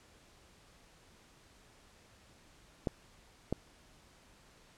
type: clicks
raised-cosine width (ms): 2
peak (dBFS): -18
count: 2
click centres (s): 2.872 / 3.526
effects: pink hiss -62 dBFS RMS until 4.77 s + low-pass 9000 Hz 12 dB/octave